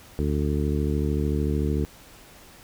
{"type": "harmonic tone", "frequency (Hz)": 73.42, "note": "D2", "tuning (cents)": 0, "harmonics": [1, 2, 3, 4, 5, 6], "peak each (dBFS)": [-25, -28, -30, -31, -32, -33], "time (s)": [0.19, 1.85], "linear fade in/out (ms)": 0, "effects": ["pink hiss -49 dBFS RMS until 2.63 s"]}